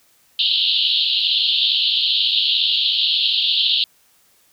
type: band-pass noise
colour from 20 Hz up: pink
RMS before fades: -18 dBFS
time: 0.39-3.84 s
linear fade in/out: 2 ms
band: 2900 to 4300 Hz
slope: 96 dB/octave
effects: white hiss -57 dBFS RMS until 4.52 s